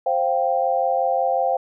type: chord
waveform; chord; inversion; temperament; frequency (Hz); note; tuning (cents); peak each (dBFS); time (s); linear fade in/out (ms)
sine; C suspended fourth; none; equal with one note detuned; 527.2 / 698.5 / 784; C5 / F5 / G5; +13 / 0 / 0; -22; 0.06-1.57; 5
effects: none